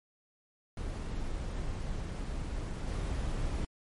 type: noise with level steps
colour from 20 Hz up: brown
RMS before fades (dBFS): -36 / -33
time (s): 0.77-3.65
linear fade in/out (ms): 2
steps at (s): 2.86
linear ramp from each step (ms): 20
effects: MP3 48 kbps